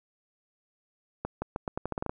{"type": "accelerating click train", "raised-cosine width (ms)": 1, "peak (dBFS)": -17, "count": 11, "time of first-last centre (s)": [1.25, 2.095], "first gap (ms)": 170, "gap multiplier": 0.83, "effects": []}